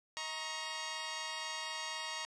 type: tone cluster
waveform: 10% pulse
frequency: 634 / 939 / 1095 Hz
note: D#5 / A#5 / C#6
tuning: +32 / +12 / -22 cents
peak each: -39 / -32 / -36 dBFS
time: 0.17-2.25 s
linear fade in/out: 0 ms
effects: resampled to 22050 Hz